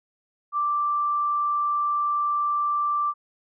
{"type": "tone", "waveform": "sine", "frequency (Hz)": 1174.7, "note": "D6", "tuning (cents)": 0, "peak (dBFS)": -21, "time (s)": [0.52, 3.14], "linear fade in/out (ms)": 50, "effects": []}